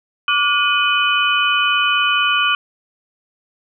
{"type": "tone cluster", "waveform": "sine", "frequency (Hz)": [1161, 1437, 2490, 3005], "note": ["D6", "F6", "D#7", "F#7"], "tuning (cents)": [-20, 49, 1, 26], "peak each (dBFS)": -19, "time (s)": [0.28, 2.55], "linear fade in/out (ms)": 2, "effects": []}